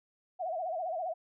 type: tone with vibrato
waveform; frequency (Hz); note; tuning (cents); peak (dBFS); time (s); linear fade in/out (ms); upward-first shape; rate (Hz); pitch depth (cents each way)
sine; 690; F5; -21; -32; 0.39-1.14; 20; sine; 15; 150
effects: none